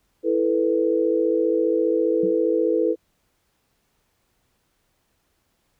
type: chord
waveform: sine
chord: E suspended fourth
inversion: none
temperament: just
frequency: 329.6 / 439.5 / 494.4 Hz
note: E4 / A4 / B4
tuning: 0 / -2 / +2 cents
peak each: -22 dBFS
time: 0.23-2.96 s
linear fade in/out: 50 ms
type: tone with exponential decay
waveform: sine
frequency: 189.2 Hz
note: F#3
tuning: 39 cents sharp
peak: -24 dBFS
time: 2.23-2.38 s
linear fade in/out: 5 ms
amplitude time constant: 32 ms
effects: pink hiss -69 dBFS RMS until 5.79 s